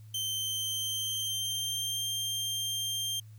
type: tone with pitch glide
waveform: sawtooth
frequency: 3112 to 3177 Hz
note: G7 to G7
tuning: -13 to +23 cents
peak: -28 dBFS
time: 0.14-3.2 s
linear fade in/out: 5 ms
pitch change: +36 cents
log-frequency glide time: 0.35-2.08 s
effects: added 108 Hz sine -47 dBFS peak until 3.38 s + white hiss -67 dBFS RMS until 3.38 s